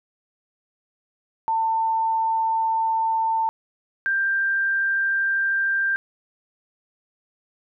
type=tone pair in turn; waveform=sine; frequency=896 / 1583.2 Hz; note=A5 / G6; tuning=+31 / +17 cents; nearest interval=minor seventh; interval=986 cents; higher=second; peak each=-19 dBFS; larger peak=neither; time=1.48-3.49 / 4.06-5.96 s; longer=first; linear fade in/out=0 ms; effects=none